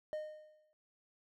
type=tone with exponential decay; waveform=triangle; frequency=614 Hz; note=D#5; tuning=23 cents flat; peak=-33 dBFS; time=0.13-0.73 s; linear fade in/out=0 ms; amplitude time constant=130 ms; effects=none